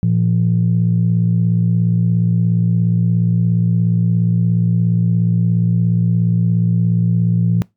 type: tone pair together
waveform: sine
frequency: 114.46 / 171.5 Hz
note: A#2 / F3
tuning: -31 / -31 cents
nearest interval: perfect fifth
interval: 700 cents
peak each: -14 dBFS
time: 0.03-7.62 s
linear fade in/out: 0 ms
effects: noise-tail reverb RT60 0.2 s tail -24 dB re dry + tanh soft clip ceiling -5 dBFS